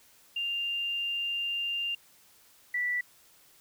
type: tone pair in turn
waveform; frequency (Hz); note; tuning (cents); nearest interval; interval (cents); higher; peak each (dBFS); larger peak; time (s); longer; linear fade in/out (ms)
sine; 2794 / 1963.6; F7 / B6; 0 / -10; tritone; 610; first; -29 / -27; second; 0.36-1.95 / 2.74-3.01; first; 5
effects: white hiss -60 dBFS RMS until 3.6 s